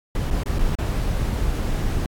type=noise with dropouts; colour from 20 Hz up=brown; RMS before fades=-22 dBFS; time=0.15-2.06 s; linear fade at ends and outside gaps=2 ms; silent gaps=0.304-0.309 / 0.435-0.459 / 0.587-0.591 / 0.753-0.786 s; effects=AAC 64 kbps